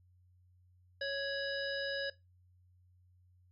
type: harmonic tone with a mistuned harmonic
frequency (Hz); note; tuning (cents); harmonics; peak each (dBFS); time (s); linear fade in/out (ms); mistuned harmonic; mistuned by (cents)
554.4; C#5; 0; 1 / 3 / 5 / 7 / 9; -38 / -38 / -48 / -45 / -44; 1.01-2.1; 5; 5; +100
effects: noise-tail reverb RT60 0.2 s tail -18 dB re dry + added 90 Hz sine -63 dBFS peak until 3.51 s